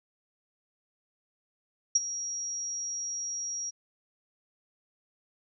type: tone with ADSR envelope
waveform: sine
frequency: 5670 Hz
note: F8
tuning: 25 cents sharp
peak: -17 dBFS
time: 1.95-3.71 s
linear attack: 7 ms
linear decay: 28 ms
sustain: -15 dB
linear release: 21 ms
effects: none